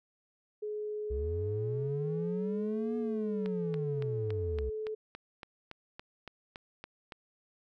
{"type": "tone with pitch glide", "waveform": "sine", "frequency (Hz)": [422.4, 432.8], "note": ["G#4", "A4"], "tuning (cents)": [29, -29], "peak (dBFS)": -34, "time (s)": [0.62, 4.95], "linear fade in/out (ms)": 10, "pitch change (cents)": 42, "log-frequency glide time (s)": [0.98, 3.98]}
{"type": "linear two-way sweep", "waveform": "triangle", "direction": "up then down", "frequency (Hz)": [62.4, 240, 62.4], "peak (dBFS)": -31, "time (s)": [1.1, 4.7], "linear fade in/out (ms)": 10, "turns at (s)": 2.97}
{"type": "click train", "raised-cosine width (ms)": 0.3, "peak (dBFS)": -27, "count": 14, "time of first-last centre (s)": [3.46, 7.122], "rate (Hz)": 3.55}
{"effects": []}